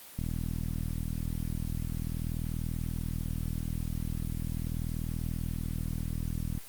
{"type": "click train", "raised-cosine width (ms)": 5, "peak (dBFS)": -21, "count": 259, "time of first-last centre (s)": [0.19, 6.576], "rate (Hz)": 40.4, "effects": ["white hiss -49 dBFS RMS until 6.68 s", "Opus 32 kbps"]}